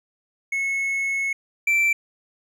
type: tone pair in turn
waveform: triangle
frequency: 2190 / 2340 Hz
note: C#7 / D7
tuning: -22 / -7 cents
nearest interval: minor second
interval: 115 cents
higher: second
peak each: -20 / -15 dBFS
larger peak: second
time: 0.52-1.33 / 1.67-1.93 s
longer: first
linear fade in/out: 5 ms
effects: none